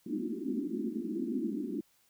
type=band-pass noise; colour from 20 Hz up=pink; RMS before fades=-35 dBFS; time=0.06-1.81 s; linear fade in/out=5 ms; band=200 to 370 Hz; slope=96 dB/octave; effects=white hiss -69 dBFS RMS until 2.09 s